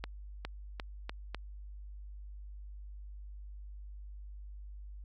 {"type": "accelerating click train", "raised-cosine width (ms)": 0.3, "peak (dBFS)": -22, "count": 5, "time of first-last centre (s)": [0.04, 1.347], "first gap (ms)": 410, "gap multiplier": 0.85, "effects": ["added 50 Hz sine -44 dBFS peak until 5.04 s"]}